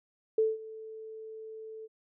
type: tone with ADSR envelope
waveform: sine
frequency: 440 Hz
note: A4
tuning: in tune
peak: -21 dBFS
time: 0.38-1.88 s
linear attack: 4 ms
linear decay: 190 ms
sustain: -20 dB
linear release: 33 ms
effects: none